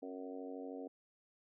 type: harmonic tone with a mistuned harmonic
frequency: 93 Hz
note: F#2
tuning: 9 cents sharp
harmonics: 3 / 4 / 5 / 6 / 7 / 8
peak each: -46 / -53 / -48 / -54 / -54 / -56 dBFS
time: 0.02-0.88 s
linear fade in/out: 10 ms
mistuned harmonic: 3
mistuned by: -36 cents
effects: none